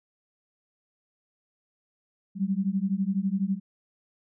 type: beating tone pair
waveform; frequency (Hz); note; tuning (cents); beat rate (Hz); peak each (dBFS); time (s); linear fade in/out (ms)
sine; 188.2 / 200.2; F#3 / G3; +30 / +37; 12; -27; 2.35-3.6; 50
effects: none